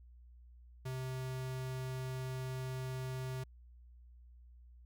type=tone; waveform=square; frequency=129.7 Hz; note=C3; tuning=15 cents flat; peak=-39 dBFS; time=0.85-3.44 s; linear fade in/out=10 ms; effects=added 60 Hz sine -55 dBFS peak until 4.85 s